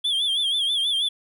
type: tone with vibrato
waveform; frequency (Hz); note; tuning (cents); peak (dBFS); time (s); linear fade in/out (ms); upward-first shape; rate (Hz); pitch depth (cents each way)
triangle; 3343; G#7; +11; -19; 0.04-1.09; 10; sine; 6.2; 100
effects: none